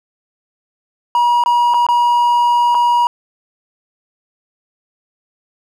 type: tone with dropouts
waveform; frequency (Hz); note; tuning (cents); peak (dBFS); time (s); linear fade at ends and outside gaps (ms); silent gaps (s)
triangle; 959; A#5; +49; -8; 1.15-3.07; 1; 1.438-1.46 / 1.738-1.743 / 1.866-1.887 / 2.746-2.75
effects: none